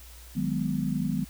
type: chord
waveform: sine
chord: G# minor seventh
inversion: second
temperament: equal with one note detuned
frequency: 155.56 / 185 / 207.7 / 249.1 Hz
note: D#3 / F#3 / G#3 / B3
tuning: 0 / 0 / 0 / +15 cents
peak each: -31 dBFS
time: 0.35-1.25 s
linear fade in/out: 20 ms
effects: added 60 Hz sine -46 dBFS peak until 1.29 s + white hiss -51 dBFS RMS until 1.29 s